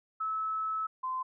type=tone pair in turn; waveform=sine; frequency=1300 / 1031.8 Hz; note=E6 / C6; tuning=-24 / -24 cents; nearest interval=major third; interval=400 cents; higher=first; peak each=-30 / -31 dBFS; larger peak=first; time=0.2-0.87 / 1.03-1.23 s; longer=first; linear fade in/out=10 ms; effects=none